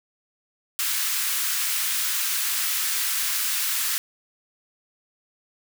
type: high-pass noise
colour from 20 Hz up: white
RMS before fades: -25 dBFS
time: 0.79-3.98 s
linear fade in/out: 0 ms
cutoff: 1200 Hz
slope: 24 dB/octave
effects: none